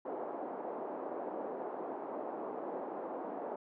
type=band-pass noise; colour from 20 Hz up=white; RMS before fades=-41 dBFS; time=0.05-3.56 s; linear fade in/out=5 ms; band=270 to 820 Hz; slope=24 dB/octave; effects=none